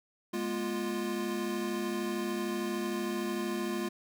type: chord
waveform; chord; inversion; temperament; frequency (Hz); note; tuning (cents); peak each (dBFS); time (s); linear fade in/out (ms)
square; F diminished; first; equal with one note detuned; 207.7 / 240.9 / 349.2; Ab3 / Cb4 / F4; 0 / -43 / 0; -37 / -39 / -35; 0.33-3.89; 10
effects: none